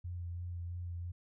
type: tone with vibrato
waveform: sine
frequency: 87.31 Hz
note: F2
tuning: in tune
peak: -38 dBFS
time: 0.04-1.12 s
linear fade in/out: 10 ms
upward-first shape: sine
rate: 3 Hz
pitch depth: 21 cents each way
effects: none